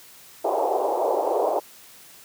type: band-pass noise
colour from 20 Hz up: white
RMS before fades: -23 dBFS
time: 0.44-1.6 s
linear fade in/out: 10 ms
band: 360 to 890 Hz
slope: 48 dB/octave
effects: white hiss -48 dBFS RMS until 2.24 s + high-pass 80 Hz 12 dB/octave